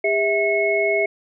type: tone cluster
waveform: sine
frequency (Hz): 404.4 / 652 / 2184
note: G#4 / E5 / C#7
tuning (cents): -46 / -19 / -26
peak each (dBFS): -21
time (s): 0.04-1.06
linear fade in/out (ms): 5
effects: none